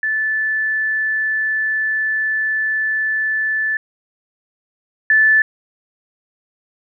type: tone pair in turn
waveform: sine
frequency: 1748 / 1748 Hz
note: A6 / A6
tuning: -12 / -12 cents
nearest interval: unison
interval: 0 cents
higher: neither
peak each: -16 / -9 dBFS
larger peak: second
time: 0.03-3.77 / 5.1-5.42 s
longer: first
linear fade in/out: 2 ms
effects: none